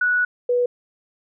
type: tone pair in turn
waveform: sine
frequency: 1471 / 489.5 Hz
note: F#6 / B4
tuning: -11 / -15 cents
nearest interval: octave + perfect fifth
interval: 1904 cents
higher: first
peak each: -16 dBFS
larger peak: neither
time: 0.01-0.25 / 0.49-0.66 s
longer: first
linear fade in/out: 5 ms
effects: none